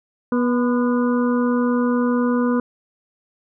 harmonic tone with a mistuned harmonic, 243.8 Hz, B3, 22 cents flat, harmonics 1 / 2 / 4 / 5 / 6, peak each -17 / -23 / -29 / -31 / -33 dBFS, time 0.32-2.6 s, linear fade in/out 2 ms, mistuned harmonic 4, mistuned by +52 cents, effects none

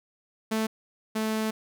sawtooth tone pair in turn, 220 / 218.6 Hz, A3 / A3, 0 / -11 cents, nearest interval unison, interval 11 cents, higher first, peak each -21 / -22 dBFS, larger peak first, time 0.51-0.67 / 1.15-1.51 s, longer second, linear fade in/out 10 ms, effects none

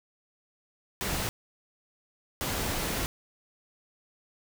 pink noise bursts at uneven times, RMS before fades -31 dBFS, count 2, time 1.01-1.29 / 2.41-3.06 s, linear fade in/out 0 ms, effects none

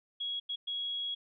sine tone bursts at uneven times, 3322 Hz, G#7, in tune, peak -33 dBFS, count 3, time 0.2-0.4 / 0.49-0.56 / 0.67-1.15 s, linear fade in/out 10 ms, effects none

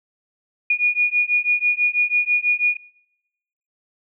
sine beating tone pair, 2444 / 2450.1 Hz, D#7 / D#7, -32 / -27 cents, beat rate 6.1 Hz, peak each -19 dBFS, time 0.7-2.77 s, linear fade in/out 5 ms, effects noise-tail reverb RT60 1.0 s tail -25 dB re dry

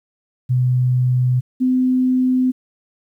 sine tone pair in turn, 126 / 255.4 Hz, B2 / C4, +35 / -42 cents, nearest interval octave, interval 1223 cents, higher second, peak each -13 dBFS, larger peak neither, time 0.49-1.41 / 1.6-2.52 s, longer neither, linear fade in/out 20 ms, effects 9-bit

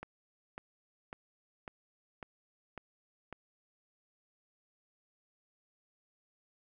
click train, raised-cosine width 0.5 ms, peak -27 dBFS, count 7, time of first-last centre 0.03-3.327 s, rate 1.82 Hz, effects none

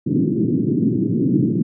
white band-pass noise, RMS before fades -18 dBFS, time 0.06-1.63 s, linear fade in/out 10 ms, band 120 to 340 Hz, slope 48 dB/octave, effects none

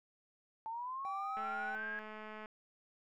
sine linear sweep, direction up, 878 to 1661.2 Hz, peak -39 dBFS, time 0.66-1.99 s, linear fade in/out 0 ms
triangle tone with vibrato, 784 Hz, G5, in tune, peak -39 dBFS, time 1.05-1.75 s, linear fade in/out 0 ms, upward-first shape triangle, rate 6.1 Hz, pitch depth 8 cents each way
click train, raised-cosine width 0.5 ms, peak -34 dBFS, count 235, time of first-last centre 1.37-2.458 s, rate 215 Hz
effects none

